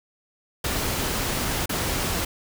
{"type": "noise with dropouts", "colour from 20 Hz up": "pink", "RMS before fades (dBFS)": -26, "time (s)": [0.64, 2.25], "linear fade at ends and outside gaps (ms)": 5, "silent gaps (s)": [1.659, 1.693], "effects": []}